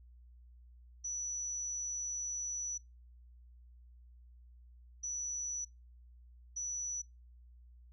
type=tone bursts at uneven times; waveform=sine; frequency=5920 Hz; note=F#8; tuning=in tune; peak=-36 dBFS; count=3; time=1.04-2.78 / 5.03-5.65 / 6.56-7.02 s; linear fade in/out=10 ms; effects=noise-tail reverb RT60 0.2 s tail -23 dB re dry + added 60 Hz sine -55 dBFS peak until 7.92 s